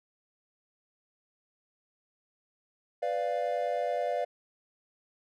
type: chord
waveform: triangle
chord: B diminished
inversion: none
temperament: equal with one note detuned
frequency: 497.9 / 587.3 / 698.5 Hz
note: B4 / D5 / F5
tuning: +14 / 0 / 0 cents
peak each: -32 / -30 / -30 dBFS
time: 3.02-4.25 s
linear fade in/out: 10 ms
effects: none